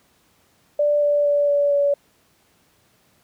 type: tone with pitch steps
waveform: sine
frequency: 587.3 / 582.9 / 578.5 / 574.2 / 569.9 Hz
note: D5 / D5 / D5 / D5 / C#5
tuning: 0 / -13 / -26 / -39 / +48 cents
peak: -15 dBFS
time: 0.79-1.94 s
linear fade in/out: 5 ms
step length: 230 ms
effects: pink hiss -60 dBFS RMS until 3.23 s + high-pass 80 Hz 12 dB/octave